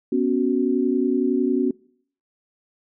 sine chord, B suspended second, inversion none, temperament just, 246.9 / 277.8 / 370.4 Hz, B3 / C#4 / F#4, 0 / +4 / +2 cents, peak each -22 dBFS, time 0.12-1.71 s, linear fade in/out 5 ms, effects noise-tail reverb RT60 0.6 s tail -24 dB re dry

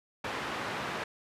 white band-pass noise, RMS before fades -36 dBFS, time 0.24-1.04 s, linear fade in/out 5 ms, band 100 to 1800 Hz, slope 12 dB/octave, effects resampled to 32000 Hz

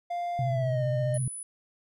triangle tone with pitch glide, 698.5 to 608.1 Hz, F5 to D#5, 0 to -40 cents, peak -27 dBFS, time 0.1-1.18 s, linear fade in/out 10 ms, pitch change -240 cents, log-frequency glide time 0.42-0.84 s
sine tone with vibrato, 128.1 Hz, C3, 36 cents flat, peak -26 dBFS, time 0.39-1.28 s, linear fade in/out 2 ms, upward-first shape sine, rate 15 Hz, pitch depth 79 cents each way
sine tone, 9956 Hz, D#9, in tune, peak -36 dBFS, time 1.14-1.43 s, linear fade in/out 2 ms
effects none

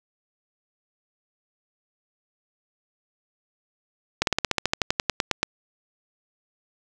slowing click train, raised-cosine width 0.2 ms, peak -3 dBFS, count 16, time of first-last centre 4.22-5.43 s, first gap 52 ms, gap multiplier 1.06, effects none

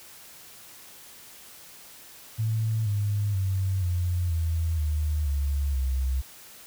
sine tone with pitch steps, 110.7 / 102.69 / 95.26 / 88.37 / 81.98 / 76.05 / 70.55 / 65.44 Hz, A2 / G#2 / G2 / F2 / E2 / D#2 / C#2 / C2, +11 / -19 / -49 / +21 / -9 / -39 / +31 / +1 cents, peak -23 dBFS, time 2.38-6.22 s, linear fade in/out 20 ms, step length 480 ms, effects white hiss -48 dBFS RMS until 6.66 s

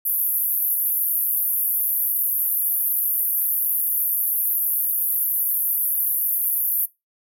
white band-pass noise, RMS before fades -22 dBFS, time 0.05-6.86 s, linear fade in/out 10 ms, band 11000 to 15000 Hz, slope 96 dB/octave, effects noise-tail reverb RT60 0.2 s tail -20 dB re dry

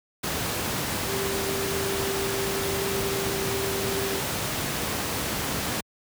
sine tone in noise, 392 Hz, G4, in tune, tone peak -29 dBFS, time 1.08-4.21 s, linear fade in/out 10 ms, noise pink, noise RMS -28 dBFS, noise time 0.23-5.81 s, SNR -4 dB, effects high-pass 80 Hz 12 dB/octave

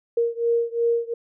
sine beating tone pair, 466.2 / 469 Hz, A#4 / A#4, 0 / +11 cents, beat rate 2.8 Hz, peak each -22 / -23 dBFS, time 0.17-1.14 s, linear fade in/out 5 ms, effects none

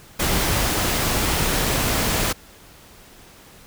pink noise, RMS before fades -21 dBFS, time 0.19-2.33 s, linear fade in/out 10 ms, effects pink hiss -47 dBFS RMS until 3.66 s

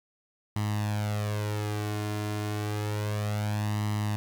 sawtooth tone with flanger, 105.1 Hz, G#2, 21 cents sharp, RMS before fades -30 dBFS, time 0.56-4.16 s, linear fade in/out 0 ms, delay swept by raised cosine 1 to 2.9 ms, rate 0.3 Hz, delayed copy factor +0.7, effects none

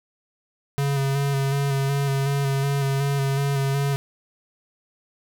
square tone with vibrato, 138.59 Hz, C#3, in tune, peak -21 dBFS, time 0.78-3.96 s, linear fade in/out 0 ms, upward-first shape square, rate 2.7 Hz, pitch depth 22 cents each way, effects none

